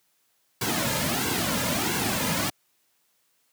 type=noise with flanger; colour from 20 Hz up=pink; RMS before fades=-26 dBFS; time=0.61-2.5 s; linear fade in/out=5 ms; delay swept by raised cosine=1.6 to 2.7 ms; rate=1.5 Hz; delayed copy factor=-0.7; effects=white hiss -69 dBFS RMS until 3.52 s + high-pass 100 Hz 12 dB/octave